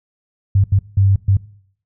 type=tone bursts at uneven times; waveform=sine; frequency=98 Hz; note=G2; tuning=in tune; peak=-9 dBFS; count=4; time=0.55-0.64 / 0.72-0.79 / 0.97-1.16 / 1.28-1.37 s; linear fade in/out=5 ms; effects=noise-tail reverb RT60 0.6 s tail -20 dB re dry